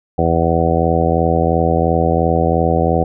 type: harmonic tone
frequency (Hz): 82.9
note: E2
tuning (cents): +10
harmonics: 1 / 2 / 3 / 4 / 5 / 6 / 7 / 8 / 9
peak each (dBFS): -19 / -19 / -23 / -22 / -22 / -19 / -22 / -24 / -19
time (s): 0.18-3.04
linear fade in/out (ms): 5
effects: none

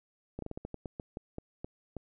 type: slowing click train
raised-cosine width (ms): 2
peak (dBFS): -25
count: 13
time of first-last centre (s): 0.39-1.967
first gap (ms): 33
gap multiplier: 1.23
effects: none

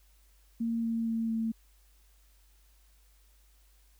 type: tone with pitch steps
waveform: sine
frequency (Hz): 230 / 228.3 / 226.6 / 224.9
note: A#3 / A#3 / A#3 / A3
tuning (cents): -23 / -36 / -49 / +38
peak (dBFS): -28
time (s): 0.6-1.52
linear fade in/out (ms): 10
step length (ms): 230
effects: added 50 Hz sine -60 dBFS peak until 3.99 s + white hiss -68 dBFS RMS until 3.99 s

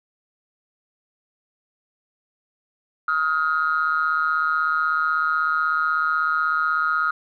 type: ring-modulated tone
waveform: triangle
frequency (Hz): 78.1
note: D#2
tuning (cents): +7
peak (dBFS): -13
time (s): 3.08-7.11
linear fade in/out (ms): 5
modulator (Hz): 1340
effects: tanh soft clip ceiling -11 dBFS

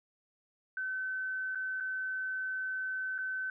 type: tone with dropouts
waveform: sine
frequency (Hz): 1525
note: G6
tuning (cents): -48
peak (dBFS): -33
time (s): 0.77-3.5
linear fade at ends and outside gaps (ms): 2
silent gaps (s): 1.549-1.555 / 1.802-1.806 / 3.181-3.186
effects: none

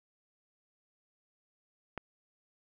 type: click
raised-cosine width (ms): 0.5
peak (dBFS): -22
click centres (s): 1.977
effects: none

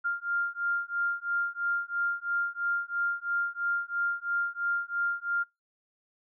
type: beating tone pair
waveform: sine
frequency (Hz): 1396.9 / 1399.9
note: F6 / F6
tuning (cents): 0 / +4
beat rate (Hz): 3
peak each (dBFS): -31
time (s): 0.04-5.44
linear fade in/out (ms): 20
effects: noise-tail reverb RT60 0.2 s tail -24 dB re dry

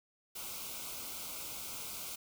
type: band-stop noise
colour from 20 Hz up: white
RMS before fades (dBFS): -43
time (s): 0.35-2.16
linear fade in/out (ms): 10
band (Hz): 1500 to 2100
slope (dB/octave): 96
effects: none

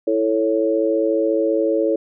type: chord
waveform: sine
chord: A major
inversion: second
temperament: equal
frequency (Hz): 329.6 / 440 / 554.4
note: E4 / A4 / C#5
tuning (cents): 0 / 0 / 0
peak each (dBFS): -20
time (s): 0.07-1.96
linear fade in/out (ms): 5
effects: none

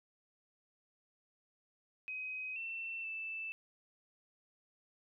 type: tone with pitch steps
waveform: sine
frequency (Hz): 2523 / 2687 / 2644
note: D#7 / E7 / E7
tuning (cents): +23 / +33 / +5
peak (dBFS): -39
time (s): 2.08-3.52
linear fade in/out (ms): 0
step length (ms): 480
effects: none

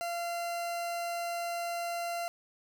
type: tone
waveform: 40% pulse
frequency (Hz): 688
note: F5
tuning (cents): -26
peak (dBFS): -32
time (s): 0.01-2.28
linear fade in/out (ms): 0
effects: none

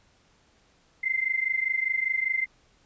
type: tone pair together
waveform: sine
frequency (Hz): 2068 / 2093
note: C7 / C7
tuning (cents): -21 / 0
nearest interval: unison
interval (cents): 21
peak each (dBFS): -27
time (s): 1.03-2.46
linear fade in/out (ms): 10
effects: pink hiss -63 dBFS RMS until 2.85 s + resampled to 16000 Hz

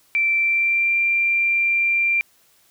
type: tone with pitch glide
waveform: sine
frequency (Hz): 2341 to 2371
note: D7 to D7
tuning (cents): -6 to +16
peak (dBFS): -16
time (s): 0.15-2.21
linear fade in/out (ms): 0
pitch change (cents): +22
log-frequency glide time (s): 0.36-0.96
effects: white hiss -58 dBFS RMS until 2.7 s

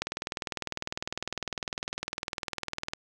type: click train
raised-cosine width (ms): 0.2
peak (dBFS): -14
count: 59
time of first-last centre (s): 0.02-2.935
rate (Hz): 19.9
effects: none

